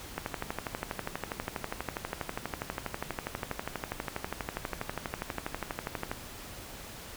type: click train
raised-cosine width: 0.5 ms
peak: -17 dBFS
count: 74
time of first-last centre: 0.18-6.115 s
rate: 12.3 Hz
effects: pink hiss -45 dBFS RMS until 7.16 s